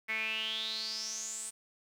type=tone with band-pass filter sweep; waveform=sawtooth; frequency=220 Hz; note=A3; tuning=in tune; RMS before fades=-37 dBFS; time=0.08-1.51 s; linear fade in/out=20 ms; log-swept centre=2100 to 8700 Hz; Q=9.7; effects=10-bit